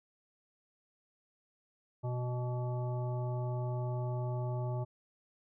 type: harmonic tone with a mistuned harmonic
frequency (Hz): 123.47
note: B2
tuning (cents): 0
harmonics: 1 / 3 / 5 / 7 / 9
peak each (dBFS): -33 / -44 / -43 / -46 / -53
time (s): 2.03-4.85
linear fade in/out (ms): 20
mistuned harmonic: 9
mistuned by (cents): +43
effects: none